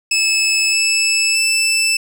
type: tone with pitch steps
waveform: 20% pulse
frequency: 2607 / 2625 / 2643 Hz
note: E7 / E7 / E7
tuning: -20 / -8 / +4 cents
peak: -8 dBFS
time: 0.11-1.97 s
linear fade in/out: 5 ms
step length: 620 ms
effects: none